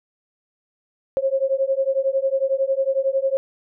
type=beating tone pair; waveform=sine; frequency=533 / 544 Hz; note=C5 / C#5; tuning=+32 / -33 cents; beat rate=11 Hz; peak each=-21 dBFS; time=1.17-3.37 s; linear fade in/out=0 ms; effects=none